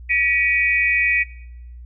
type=tone cluster; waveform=sine; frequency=1935 / 2277 / 2486 Hz; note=B6 / C#7 / D#7; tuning=-36 / +46 / -2 cents; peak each=-20 dBFS; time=0.09-1.24 s; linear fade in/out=20 ms; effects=noise-tail reverb RT60 0.8 s tail -20 dB re dry + added 60 Hz sine -35 dBFS peak until 1.85 s